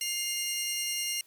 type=tone pair together; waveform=15% pulse; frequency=2111 / 2818 Hz; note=C7 / F7; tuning=+15 / +15 cents; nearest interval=perfect fourth; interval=500 cents; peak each=-30 / -24 dBFS; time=0.01-1.21 s; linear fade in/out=2 ms; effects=white hiss -62 dBFS RMS until 1.26 s